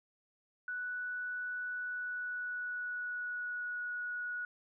sine tone with pitch glide, 1480 to 1461.3 Hz, F#6 to F#6, 0 to -22 cents, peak -36 dBFS, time 0.68-4.45 s, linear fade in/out 2 ms, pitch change -22 cents, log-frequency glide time 1.71-3.86 s, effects none

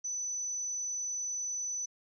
sine tone, 5990 Hz, F#8, 20 cents sharp, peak -33 dBFS, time 0.04-1.86 s, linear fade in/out 10 ms, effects none

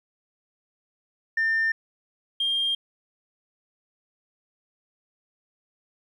sine tone pair in turn, 1800 / 3207 Hz, A6 / G7, +39 / +39 cents, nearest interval minor seventh, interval 1000 cents, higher second, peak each -19 / -21 dBFS, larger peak first, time 1.37-1.72 / 2.4-2.75 s, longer neither, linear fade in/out 5 ms, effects tanh soft clip ceiling -18 dBFS + 10-bit

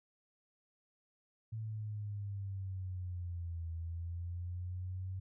sine exponential two-way sweep, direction down then up, 111.6 to 82.41 to 94.5 Hz, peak -38 dBFS, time 1.52-5.2 s, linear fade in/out 10 ms, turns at 3.71 s, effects none

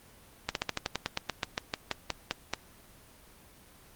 slowing click train, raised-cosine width 0.2 ms, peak -11 dBFS, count 17, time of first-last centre 0.49-2.536 s, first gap 62 ms, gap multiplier 1.09, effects pink hiss -56 dBFS RMS until 3.95 s + Opus 24 kbps

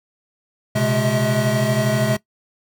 square tone cluster, 121.6 / 134.1 / 210.5 / 641 Hz, B2 / C3 / G#3 / E5, -26 / +43 / +24 / -49 cents, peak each -23 dBFS, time 0.75-2.17 s, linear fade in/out 10 ms, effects noise-tail reverb RT60 0.1 s tail -19 dB re dry

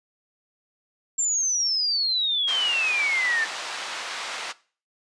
sine exponential sweep, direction down, 7440 to 1760 Hz, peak -21 dBFS, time 1.18-3.45 s, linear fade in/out 10 ms
pink band-pass noise, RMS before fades -33 dBFS, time 2.47-4.53 s, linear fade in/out 20 ms, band 990 to 5200 Hz, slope 12 dB/octave
effects noise-tail reverb RT60 0.4 s tail -19 dB re dry + resampled to 22050 Hz

